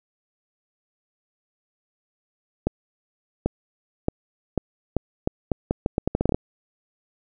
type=accelerating click train; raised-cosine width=2 ms; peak=-7 dBFS; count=17; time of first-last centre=2.67-6.345 s; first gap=790 ms; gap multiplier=0.79; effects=none